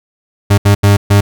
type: tone bursts at uneven times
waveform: 40% pulse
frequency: 101.2 Hz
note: G#2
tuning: 44 cents flat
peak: -4 dBFS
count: 4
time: 0.5-0.58 / 0.65-0.75 / 0.83-0.97 / 1.1-1.21 s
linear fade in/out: 10 ms
effects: none